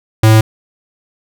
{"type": "tone", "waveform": "square", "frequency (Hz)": 110, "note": "A2", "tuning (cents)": 0, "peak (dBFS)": -5, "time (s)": [0.23, 0.41], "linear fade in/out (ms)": 5, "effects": []}